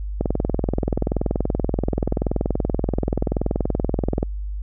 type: click train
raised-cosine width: 2 ms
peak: -7 dBFS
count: 85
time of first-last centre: 0.21-4.229 s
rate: 20.9 Hz
effects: added 50 Hz sine -25 dBFS peak until 4.62 s